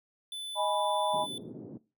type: tone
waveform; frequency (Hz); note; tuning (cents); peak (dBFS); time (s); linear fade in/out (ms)
square; 3500; A7; -10; -37; 0.32-1.38; 2
type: chord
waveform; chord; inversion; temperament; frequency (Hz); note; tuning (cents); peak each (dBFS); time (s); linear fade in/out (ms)
sine; G# minor; second; equal; 622.3 / 830.6 / 987.8; D#5 / G#5 / B5; 0 / 0 / 0; -31; 0.55-1.27; 50
type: band-pass noise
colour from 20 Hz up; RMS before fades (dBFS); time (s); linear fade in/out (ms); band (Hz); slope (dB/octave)
white; -44; 1.13-1.78; 10; 140 to 370; 24
effects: noise-tail reverb RT60 0.3 s tail -19 dB re dry